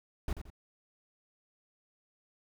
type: noise with echo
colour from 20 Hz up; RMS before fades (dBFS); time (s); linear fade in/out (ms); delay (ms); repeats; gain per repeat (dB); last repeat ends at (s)
brown; -32; 0.28-0.33; 2; 86; 2; -9; 0.502
effects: none